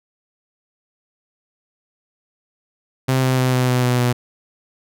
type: tone with pitch steps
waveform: sawtooth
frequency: 130.81 / 129.46 / 128.12 / 126.79 / 125.48 / 124.18 / 122.9 Hz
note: C3 / C3 / C3 / B2 / B2 / B2 / B2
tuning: 0 / -18 / -36 / +46 / +28 / +10 / -8 cents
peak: -11 dBFS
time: 3.08-4.13 s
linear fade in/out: 10 ms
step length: 150 ms
effects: none